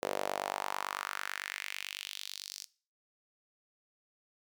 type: tone with high-pass filter sweep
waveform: sawtooth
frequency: 49 Hz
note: G1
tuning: in tune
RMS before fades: -39 dBFS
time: 0.02-2.65 s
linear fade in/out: 10 ms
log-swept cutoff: 490 to 5300 Hz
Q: 2.6
effects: noise-tail reverb RT60 0.4 s tail -20 dB re dry